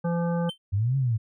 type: harmonic tone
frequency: 170.7 Hz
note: F3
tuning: 39 cents flat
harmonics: 1 / 3 / 5 / 7 / 9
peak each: -24 / -30 / -36 / -41 / -43 dBFS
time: 0.04-0.5 s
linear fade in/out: 10 ms
type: tone with exponential decay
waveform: triangle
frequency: 3100 Hz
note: G7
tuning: 20 cents flat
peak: -26 dBFS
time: 0.49-0.58 s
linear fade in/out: 5 ms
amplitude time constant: 19 ms
type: linear two-way sweep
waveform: sine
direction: up then down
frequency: 92.3 to 138.59 to 105.6 Hz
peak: -21 dBFS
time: 0.72-1.18 s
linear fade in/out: 20 ms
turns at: 0.97 s
effects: none